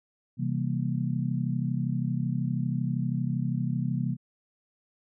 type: chord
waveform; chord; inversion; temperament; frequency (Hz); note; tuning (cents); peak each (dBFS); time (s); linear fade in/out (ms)
sine; C dominant seventh; none; just; 130.81 / 163.52 / 196.22 / 235.5; C3 / E3 / G3 / Bb3; 0 / -14 / +2 / +18; -29 / -31 / -34 / -33; 0.37-4.17; 50
effects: none